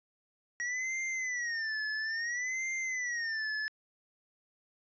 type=tone with vibrato; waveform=square; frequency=1900 Hz; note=A#6; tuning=33 cents sharp; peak=-33 dBFS; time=0.6-3.68 s; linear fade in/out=0 ms; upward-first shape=sine; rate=0.59 Hz; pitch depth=170 cents each way; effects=resampled to 16000 Hz